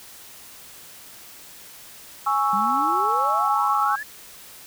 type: chord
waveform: sine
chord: C# minor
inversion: second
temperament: equal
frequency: 830.6 / 1108.7 / 1318.5 Hz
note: G#5 / C#6 / E6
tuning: 0 / 0 / 0 cents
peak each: -23 dBFS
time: 2.26-3.96 s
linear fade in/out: 10 ms
type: exponential sweep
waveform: sine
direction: up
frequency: 190 to 1771 Hz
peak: -29 dBFS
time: 2.53-4.03 s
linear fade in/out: 2 ms
effects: white hiss -44 dBFS RMS until 4.66 s